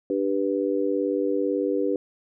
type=chord; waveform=sine; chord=G major; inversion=second; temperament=just; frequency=294 / 392 / 490 Hz; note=D4 / G4 / B4; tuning=+2 / 0 / -14 cents; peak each=-26 dBFS; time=0.1-1.96 s; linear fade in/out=2 ms; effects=none